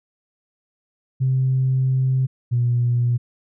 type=tone pair in turn; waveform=sine; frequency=130.81 / 120.86 Hz; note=C3 / B2; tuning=0 / -37 cents; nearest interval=minor second; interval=137 cents; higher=first; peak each=-15 dBFS; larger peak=neither; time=1.2-2.27 / 2.51-3.18 s; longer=first; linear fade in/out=20 ms; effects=tanh soft clip ceiling -11 dBFS